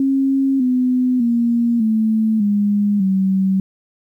sine tone with pitch steps, 270.4 / 252.3 / 235.4 / 219.6 / 204.9 / 191.2 Hz, C#4 / B3 / A#3 / A3 / G#3 / G3, -43 / +37 / +17 / -3 / -23 / -43 cents, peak -13 dBFS, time 0-3.6 s, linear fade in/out 2 ms, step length 600 ms, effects 9-bit

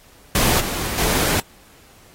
pink noise with level steps, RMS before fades -18 / -26 / -20 dBFS, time 0.35-1.4 s, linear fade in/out 2 ms, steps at 0.6 / 0.98 s, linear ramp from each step 2 ms, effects pink hiss -50 dBFS RMS until 2.14 s + AAC 48 kbps

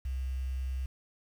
sine tone with quantisation, 65 Hz, C2, 11 cents flat, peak -31 dBFS, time 0.05-0.86 s, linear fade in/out 5 ms, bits 9, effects none

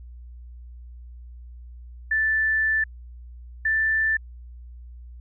sine tone pair in turn, 1760 / 1767.3 Hz, A6 / A6, 0 / +7 cents, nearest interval unison, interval 7 cents, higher second, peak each -19 dBFS, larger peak neither, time 2.11-2.84 / 3.65-4.17 s, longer first, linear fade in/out 5 ms, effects added 60 Hz sine -39 dBFS peak until 5.2 s

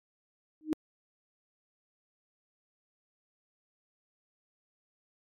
sine tone with exponential growth, 310 Hz, D#4, 6 cents flat, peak -22 dBFS, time 0.61-0.73 s, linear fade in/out 0 ms, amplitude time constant 25 ms, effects MP3 96 kbps

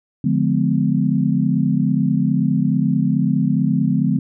sine chord, D diminished seventh, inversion none, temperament just, 146.83 / 176.2 / 211.4 / 253.7 Hz, D3 / F3 / Ab3 / Cb4, 0 / +16 / +31 / +47 cents, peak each -20 dBFS, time 0.24-4.19 s, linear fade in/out 5 ms, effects none

